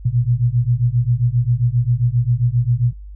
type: beating tone pair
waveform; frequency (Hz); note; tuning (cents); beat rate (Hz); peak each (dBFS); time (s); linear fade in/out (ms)
sine; 117.4 / 124.9; A#2 / B2; +13 / +20; 7.5; -17; 0.05-2.93; 10
effects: noise-tail reverb RT60 0.2 s tail -24 dB re dry + added 50 Hz sine -32 dBFS peak until 3.15 s